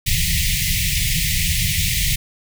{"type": "band-stop noise", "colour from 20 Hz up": "pink", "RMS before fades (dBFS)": -19, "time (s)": [0.06, 2.16], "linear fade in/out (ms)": 10, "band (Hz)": [180, 1900], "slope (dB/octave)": 96, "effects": []}